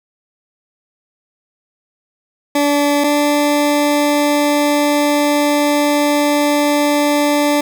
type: tone pair in turn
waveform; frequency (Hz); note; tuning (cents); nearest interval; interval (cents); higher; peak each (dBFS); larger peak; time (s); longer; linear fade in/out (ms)
20% pulse; 288.9 / 292.4; D4 / D4; -28 / -7; unison; 21; second; -7; neither; 2.55-3.04 / 3.04-7.61; second; 5
effects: none